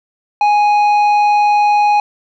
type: tone with tanh clipping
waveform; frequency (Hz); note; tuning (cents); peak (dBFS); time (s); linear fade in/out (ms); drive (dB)
sine; 830.6; G#5; 0; -10; 0.41-2; 2; 8
effects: none